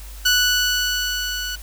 15% pulse tone with level ramp, 1480 Hz, F#6, in tune, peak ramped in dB -7 to -19 dBFS, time 0.25-1.56 s, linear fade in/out 10 ms, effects added 50 Hz sine -34 dBFS peak until 1.62 s + white hiss -43 dBFS RMS until 1.62 s

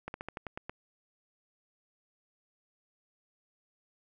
slowing click train, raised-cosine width 0.5 ms, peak -23 dBFS, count 8, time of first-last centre 0.08-0.695 s, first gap 61 ms, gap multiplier 1.12, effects none

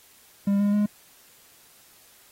triangle tone with pitch steps, 200 / 203.7 / 207.5 Hz, G3 / G#3 / G#3, +35 / -33 / -1 cents, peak -17 dBFS, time 0.47-0.86 s, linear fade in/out 5 ms, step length 130 ms, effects white hiss -55 dBFS RMS until 2.31 s + AAC 48 kbps

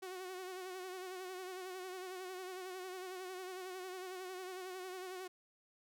sawtooth tone with vibrato, 370 Hz, F#4, in tune, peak -40 dBFS, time 0.02-5.28 s, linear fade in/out 10 ms, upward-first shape sine, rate 11 Hz, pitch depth 47 cents each way, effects none

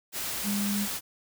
sine tone in noise, 203.3 Hz, G#3, 37 cents flat, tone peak -27 dBFS, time 0.43-0.88 s, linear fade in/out 50 ms, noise white, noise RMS -33 dBFS, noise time 0.12-1.01 s, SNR +3 dB, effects none

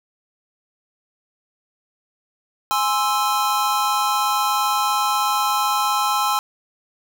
square chord, Ab augmented, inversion none, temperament equal, 830.6 / 1046.5 / 1318.5 Hz, Ab5 / C6 / E6, 0 / 0 / 0 cents, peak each -23 dBFS, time 2.71-6.39 s, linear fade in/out 0 ms, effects none

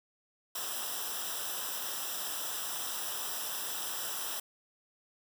white noise with comb filter, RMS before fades -37 dBFS, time 0.55-4.4 s, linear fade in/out 5 ms, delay 0.45 ms, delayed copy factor -0.8, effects none

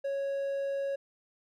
triangle tone, 553 Hz, C#5, 4 cents flat, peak -28 dBFS, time 0.04-0.96 s, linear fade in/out 10 ms, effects none

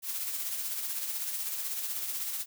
blue noise with tremolo, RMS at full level -33 dBFS, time 0.02-2.46 s, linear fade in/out 50 ms, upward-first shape sine, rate 16 Hz, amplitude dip 40%, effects none

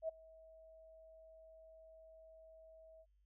sine tone with ADSR envelope, 644 Hz, E5, 41 cents flat, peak -35 dBFS, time 0.02-3.06 s, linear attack 66 ms, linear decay 12 ms, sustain -23 dB, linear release 52 ms, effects added 50 Hz sine -70 dBFS peak until 3.25 s

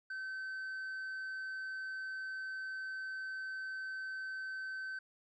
sine tone with tanh clipping, 1537 Hz, G6, 35 cents flat, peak -40 dBFS, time 0.1-4.99 s, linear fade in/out 5 ms, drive 3 dB, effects none

